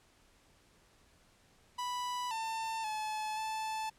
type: tone with pitch steps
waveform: 45% pulse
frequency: 987 / 895 / 861 / 875 Hz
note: B5 / A5 / A5 / A5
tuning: -1 / +29 / -38 / -10 cents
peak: -35 dBFS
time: 1.78-3.9 s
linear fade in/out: 10 ms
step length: 530 ms
effects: pink hiss -66 dBFS RMS until 3.98 s + low-pass 10000 Hz 12 dB/octave

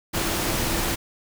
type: tone in noise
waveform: sine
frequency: 334.1 Hz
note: E4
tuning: 23 cents sharp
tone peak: -33 dBFS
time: 0.13-0.96 s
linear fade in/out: 20 ms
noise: pink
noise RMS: -25 dBFS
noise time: 0.13-0.96 s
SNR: -11 dB
effects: none

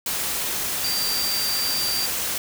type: tone in noise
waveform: sine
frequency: 4699 Hz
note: D8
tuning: in tune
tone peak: -24 dBFS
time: 0.84-2.06 s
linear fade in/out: 2 ms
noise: white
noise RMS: -26 dBFS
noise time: 0.06-2.38 s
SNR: -1 dB
effects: none

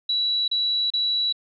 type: tone bursts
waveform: sine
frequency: 3924 Hz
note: B7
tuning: 12 cents flat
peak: -20 dBFS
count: 3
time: 0.09-1.326 s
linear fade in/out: 5 ms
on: 390 ms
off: 33 ms
effects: none

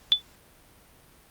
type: tone with exponential decay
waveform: sine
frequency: 3482 Hz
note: A7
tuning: 19 cents flat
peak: -11 dBFS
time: 0.12-0.22 s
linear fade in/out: 0 ms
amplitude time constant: 20 ms
effects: pink hiss -56 dBFS RMS until 1.3 s + Opus 48 kbps

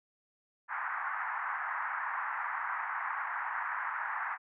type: band-pass noise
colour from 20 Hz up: pink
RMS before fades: -36 dBFS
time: 0.68-4.38 s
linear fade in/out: 50 ms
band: 870 to 1900 Hz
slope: 48 dB/octave
effects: none

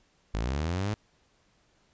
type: linear sweep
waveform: sawtooth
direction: up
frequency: 49.35 to 108.8 Hz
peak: -24 dBFS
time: 0.34-0.94 s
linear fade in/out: 0 ms
effects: pink hiss -67 dBFS RMS until 1.93 s + resampled to 16000 Hz

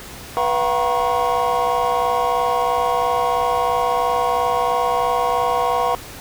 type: tone cluster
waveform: triangle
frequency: 489.8 / 691 / 754 / 954 / 1088 Hz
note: B4 / F5 / F#5 / A#5 / C#6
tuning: -14 / -19 / +32 / +40 / -33 cents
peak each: -21 dBFS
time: 0.37-5.95 s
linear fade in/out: 0 ms
effects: pink hiss -36 dBFS RMS until 6.2 s

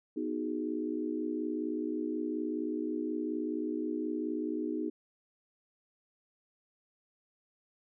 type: chord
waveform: sine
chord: G# minor seventh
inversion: first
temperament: equal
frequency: 246.9 / 311.1 / 370 / 415.3 Hz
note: B3 / D#4 / F#4 / G#4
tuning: 0 / 0 / 0 / 0 cents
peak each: -38 / -34 / -40 / -40 dBFS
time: 0.16-4.9 s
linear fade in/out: 10 ms
effects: none

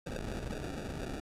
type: noise with sample-and-hold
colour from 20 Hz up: pink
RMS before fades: -39 dBFS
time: 0.06-1.2 s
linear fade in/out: 5 ms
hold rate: 1050 Hz
effects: low-pass 10000 Hz 12 dB/octave

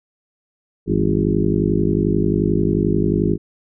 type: harmonic tone with a mistuned harmonic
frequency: 51.3 Hz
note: G#1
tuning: 21 cents flat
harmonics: 1 / 2 / 3 / 4 / 5 / 6 / 7 / 8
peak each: -27 / -24 / -21 / -23 / -24 / -23 / -22 / -24 dBFS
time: 0.86-3.38 s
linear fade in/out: 50 ms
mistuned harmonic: 3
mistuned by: +110 cents
effects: none

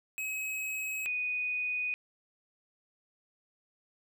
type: tone pair in turn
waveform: square / sine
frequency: 2554 / 2483 Hz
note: D#7 / D#7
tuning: +45 / -4 cents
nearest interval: unison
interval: 49 cents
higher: first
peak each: -34 / -30 dBFS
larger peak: second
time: 0.18-1.06 / 1.06-1.94 s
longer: neither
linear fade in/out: 0 ms
effects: none

